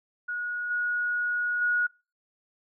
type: tone with level steps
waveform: sine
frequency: 1452 Hz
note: F#6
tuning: 33 cents flat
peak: -29 / -25 / -22 dBFS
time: 0.28-1.87 s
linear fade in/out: 10 ms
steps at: 0.7 / 1.61 s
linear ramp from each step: 10 ms
effects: noise-tail reverb RT60 0.3 s tail -24 dB re dry